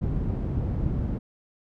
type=low-pass noise; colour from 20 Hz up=white; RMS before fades=-27 dBFS; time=0.01-1.19 s; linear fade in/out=20 ms; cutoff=150 Hz; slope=12 dB/octave; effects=none